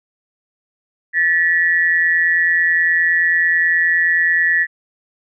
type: tone pair together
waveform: sine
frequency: 1753 / 1922.4 Hz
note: A6 / B6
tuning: -7 / -47 cents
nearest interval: major second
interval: 160 cents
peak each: -15 dBFS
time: 1.13-4.67 s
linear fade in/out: 50 ms
effects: none